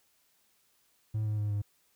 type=tone with pitch steps; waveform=triangle; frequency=108.3 / 106.38 / 104.49 / 102.64 Hz; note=A2 / G#2 / G#2 / G#2; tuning=-27 / +42 / +11 / -20 cents; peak=-26 dBFS; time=1.14-1.62 s; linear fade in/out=10 ms; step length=120 ms; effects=tanh soft clip ceiling -22 dBFS + white hiss -70 dBFS RMS until 1.95 s